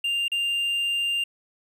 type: tone with dropouts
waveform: triangle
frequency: 2794 Hz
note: F7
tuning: in tune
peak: -21 dBFS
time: 0.04-1.24 s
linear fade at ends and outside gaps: 5 ms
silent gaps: 0.282-0.317 s
effects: none